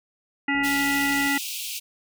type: harmonic tone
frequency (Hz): 280.5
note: C#4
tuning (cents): +21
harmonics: 1 / 3 / 5 / 7 / 9 / 10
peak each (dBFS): -25 / -30 / -32 / -24 / -35 / -35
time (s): 0.48-1.38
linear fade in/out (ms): 5
type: click train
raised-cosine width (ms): 2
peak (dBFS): -31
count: 54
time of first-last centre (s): 0.55-1.272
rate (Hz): 73.4
type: high-pass noise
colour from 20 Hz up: pink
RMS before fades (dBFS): -32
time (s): 0.63-1.8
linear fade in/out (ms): 20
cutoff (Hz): 2400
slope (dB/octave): 96
effects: none